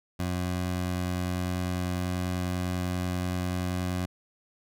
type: tone with pitch glide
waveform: 20% pulse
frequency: 89.9 to 90.47 Hz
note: F#2 to F#2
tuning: -49 to -38 cents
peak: -23 dBFS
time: 0.19-4.06 s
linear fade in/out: 10 ms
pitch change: +11 cents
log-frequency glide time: 0.54-3.87 s
effects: none